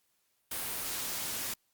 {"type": "noise", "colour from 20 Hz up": "white", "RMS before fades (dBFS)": -36, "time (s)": [0.51, 1.54], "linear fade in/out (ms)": 5, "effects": ["white hiss -75 dBFS RMS until 1.73 s", "Opus 48 kbps"]}